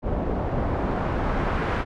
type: noise with low-pass filter sweep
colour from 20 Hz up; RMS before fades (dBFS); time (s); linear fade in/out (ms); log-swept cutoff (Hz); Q
pink; -25; 0.02-1.85; 50; 650 to 1700; 0.94
effects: none